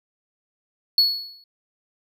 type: tone with exponential decay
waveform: triangle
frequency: 4384 Hz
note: C#8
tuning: 20 cents flat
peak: -10 dBFS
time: 0.98-1.44 s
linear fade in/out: 2 ms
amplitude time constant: 99 ms
effects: none